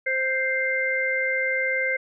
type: harmonic tone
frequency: 523.3 Hz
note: C5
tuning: in tune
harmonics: 1 / 3 / 4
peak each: -28 / -27 / -24 dBFS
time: 0.06-1.97 s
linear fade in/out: 10 ms
effects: none